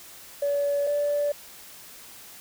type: tone pair in turn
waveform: sine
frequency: 571 / 581 Hz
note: D5 / D5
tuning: -49 / -19 cents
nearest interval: unison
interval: 30 cents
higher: second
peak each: -21 dBFS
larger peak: neither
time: 0.42-0.87 / 0.87-1.32 s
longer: neither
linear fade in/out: 5 ms
effects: tanh soft clip ceiling -18 dBFS + white hiss -46 dBFS RMS until 2.4 s